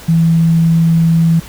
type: tone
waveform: sine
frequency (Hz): 164.81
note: E3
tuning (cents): 0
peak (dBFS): -7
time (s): 0.08-1.4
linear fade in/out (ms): 10
effects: added 60 Hz sine -37 dBFS peak until 1.48 s + pink hiss -34 dBFS RMS until 1.48 s